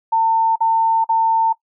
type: tone bursts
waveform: sine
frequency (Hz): 900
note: A5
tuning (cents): +39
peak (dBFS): -12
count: 3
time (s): 0.12-1.53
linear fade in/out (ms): 10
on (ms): 440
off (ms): 45
effects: noise-tail reverb RT60 0.1 s tail -20 dB re dry